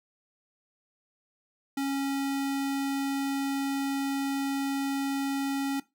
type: tone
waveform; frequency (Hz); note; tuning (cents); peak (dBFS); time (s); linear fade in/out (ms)
square; 275.4; C#4; -11; -28; 1.77-5.8; 5
effects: noise-tail reverb RT60 0.2 s tail -18 dB re dry